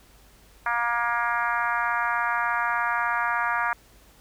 harmonic tone, 236.6 Hz, A#3, 26 cents sharp, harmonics 3 / 4 / 5 / 6 / 7 / 8 / 9 / 10, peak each -32 / -28 / -29 / -29 / -29 / -37 / -37 / -41 dBFS, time 0.66-3.73 s, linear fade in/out 2 ms, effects added 50 Hz sine -56 dBFS peak until 4.2 s + pink hiss -56 dBFS RMS until 4.2 s

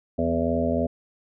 harmonic tone with a mistuned harmonic, 83 Hz, E2, 12 cents sharp, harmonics 1 / 2 / 3 / 5 / 6 / 7 / 8, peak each -30 / -33 / -25 / -31 / -31 / -28 / -29 dBFS, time 0.18-0.87 s, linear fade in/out 10 ms, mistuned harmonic 2, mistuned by +39 cents, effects none

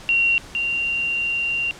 sine tone pair in turn, 2750 / 2768 Hz, F7 / F7, -27 / -16 cents, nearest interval unison, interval 11 cents, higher second, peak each -15 / -20 dBFS, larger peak first, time 0.09-0.38 / 0.55-1.71 s, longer second, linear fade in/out 0 ms, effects pink hiss -41 dBFS RMS until 1.79 s + low-pass 8000 Hz 12 dB/octave

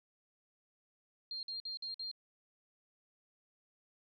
sine tone bursts, 4202 Hz, C8, 7 cents sharp, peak -39 dBFS, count 5, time 1.31-2.114 s, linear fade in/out 2 ms, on 120 ms, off 51 ms, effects none

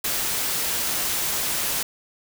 white noise, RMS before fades -25 dBFS, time 0.04-1.83 s, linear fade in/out 5 ms, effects none

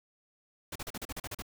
pink noise bursts, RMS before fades -39 dBFS, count 10, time 0.72-1.422 s, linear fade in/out 5 ms, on 36 ms, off 38 ms, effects none

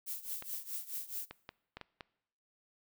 violet noise with tremolo, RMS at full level -38 dBFS, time 0.06-1.26 s, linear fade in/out 20 ms, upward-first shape triangle, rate 4.7 Hz, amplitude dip 90%
clicks, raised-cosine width 0.3 ms, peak -28 dBFS, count 6, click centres 0.424 / 1.31 / 1.491 / 1.77 / 1.813 / 2.008 s
effects noise-tail reverb RT60 0.8 s tail -22 dB re dry

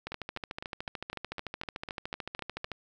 two click trains, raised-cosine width 0.3 ms, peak -20 / -22 dBFS, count 37 / 11, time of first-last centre 0.07-2.717 / 0.12-2.645 s, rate 13.6 / 3.96 Hz, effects 10-bit

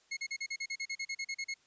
sawtooth tone bursts, 2167 Hz, C#7, 40 cents flat, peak -31 dBFS, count 15, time 0.11-1.542 s, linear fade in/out 10 ms, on 60 ms, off 38 ms, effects white hiss -68 dBFS RMS until 1.66 s + resampled to 16000 Hz

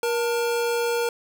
square tone pair together, 473.1 / 893 Hz, A#4 / A5, +26 / +25 cents, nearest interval major seventh, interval 1099 cents, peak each -23 / -31 dBFS, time 0.03-1.09 s, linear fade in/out 2 ms, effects none

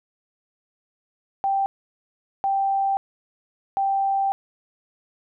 sine tone bursts at uneven times, 784 Hz, G5, in tune, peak -19 dBFS, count 3, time 1.44-1.66 / 2.44-2.97 / 3.77-4.32 s, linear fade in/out 0 ms, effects none

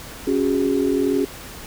sine chord, C# suspended fourth, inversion none, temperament equal with one note detuned, 277.2 / 370 / 411.2 Hz, C#4 / F#4 / G#4, 0 / 0 / -17 cents, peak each -20 / -22 / -22 dBFS, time 0.27-1.25 s, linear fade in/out 5 ms, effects pink hiss -37 dBFS RMS until 1.66 s

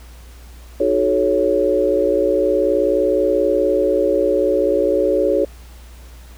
sine chord, D# half-diminished seventh, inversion none, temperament equal with one note detuned, 311.1 / 370 / 430.4 / 554.4 Hz, D#4 / F#4 / A4 / C#5, 0 / 0 / -38 / 0 cents, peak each -22 / -20 / -19 / -17 dBFS, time 0.8-5.45 s, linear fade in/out 5 ms, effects added 60 Hz sine -37 dBFS peak until 6.37 s + pink hiss -47 dBFS RMS until 6.37 s

